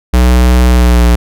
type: tone with pitch glide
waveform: square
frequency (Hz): 61.74 to 59.53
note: B1 to A#1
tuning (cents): 0 to +37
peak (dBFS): -5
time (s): 0.13-1.16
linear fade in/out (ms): 10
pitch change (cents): -63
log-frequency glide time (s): 0.7-1.04
effects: none